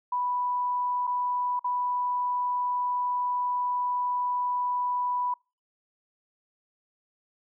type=tone with dropouts; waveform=sine; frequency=987 Hz; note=B5; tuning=1 cent flat; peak=-25 dBFS; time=0.12-5.34 s; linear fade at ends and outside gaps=5 ms; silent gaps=1.07-1.074 / 1.594-1.643 s; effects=noise-tail reverb RT60 0.3 s tail -26 dB re dry